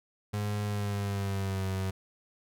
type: tone with pitch glide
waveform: 35% pulse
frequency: 103.83 to 95.21 Hz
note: G#2 to G2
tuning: 0 to -50 cents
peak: -28 dBFS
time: 0.33-1.91 s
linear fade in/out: 10 ms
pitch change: -150 cents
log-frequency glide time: 0.65-1.66 s
effects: none